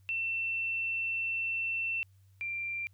sine tone pair in turn, 2690 / 2369 Hz, E7 / D7, +34 / +14 cents, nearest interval major second, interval 220 cents, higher first, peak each -30 / -33 dBFS, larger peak first, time 0.09-2.03 / 2.41-2.87 s, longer first, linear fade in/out 0 ms, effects added 96 Hz sine -58 dBFS peak until 2.93 s + white hiss -75 dBFS RMS until 2.93 s

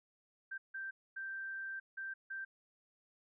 sine tone bursts at uneven times, 1568 Hz, G6, in tune, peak -40 dBFS, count 5, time 0.51-0.58 / 0.74-0.91 / 1.16-1.8 / 1.97-2.14 / 2.3-2.45 s, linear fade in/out 10 ms, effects none

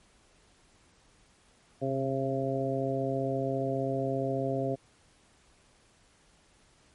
harmonic tone with a mistuned harmonic, 134.8 Hz, C#3, 48 cents flat, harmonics 1 / 2 / 3 / 4 / 5, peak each -34 / -34 / -34 / -34 / -34 dBFS, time 1.81-4.76 s, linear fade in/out 20 ms, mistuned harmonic 1, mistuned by -39 cents, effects pink hiss -63 dBFS RMS until 6.94 s + MP3 48 kbps

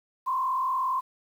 sine tone with frequency modulation, 1044 Hz, C6, 4 cents flat, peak -24 dBFS, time 0.26-1.01 s, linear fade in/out 20 ms, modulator 42.7 Hz, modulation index 0.97, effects 9-bit

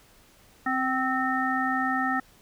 harmonic tone with a mistuned harmonic, 261.6 Hz, C4, in tune, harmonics 1 / 3 / 5 / 7, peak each -29 / -29 / -29 / -29 dBFS, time 0.66-2.2 s, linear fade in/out 5 ms, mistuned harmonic 3, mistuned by -29 cents, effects pink hiss -57 dBFS RMS until 2.41 s

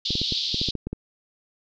pink band-pass noise, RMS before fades -27 dBFS, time 0.05-0.71 s, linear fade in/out 5 ms, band 3400 to 4700 Hz, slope 48 dB/octave
clicks, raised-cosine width 3 ms, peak -16 dBFS, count 10, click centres 0.106 / 0.154 / 0.216 / 0.323 / 0.544 / 0.615 / 0.687 / 0.753 / 0.87 / 0.93 s
effects none

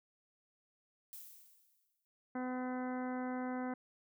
violet noise with exponential decay, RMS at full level -48 dBFS, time 1.13-2.05 s, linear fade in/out 0 ms, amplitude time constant 200 ms
harmonic tone, 253.2 Hz, B3, 43 cents sharp, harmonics 1 / 2 / 3 / 4 / 5 / 6 / 7 / 8, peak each -38 / -45 / -45 / -50 / -53 / -51 / -58 / -56 dBFS, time 2.35-3.74 s, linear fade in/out 5 ms
effects none

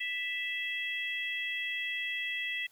harmonic tone, 659 Hz, E5, 1 cent flat, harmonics 3 / 4 / 5, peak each -35 / -37 / -39 dBFS, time 0-2.67 s, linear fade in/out 10 ms, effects white hiss -65 dBFS RMS until 2.71 s

